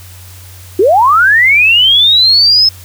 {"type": "linear sweep", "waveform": "sine", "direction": "up", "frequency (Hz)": [339.5, 5240], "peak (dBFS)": -4, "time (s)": [0.79, 2.69], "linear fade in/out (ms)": 5, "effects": ["added 91 Hz sine -32 dBFS peak until 2.84 s", "white hiss -37 dBFS RMS until 2.84 s"]}